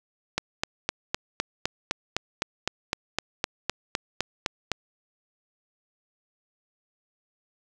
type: click train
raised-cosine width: 0.2 ms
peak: -7 dBFS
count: 18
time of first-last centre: 0.38-4.717 s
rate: 3.92 Hz
effects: none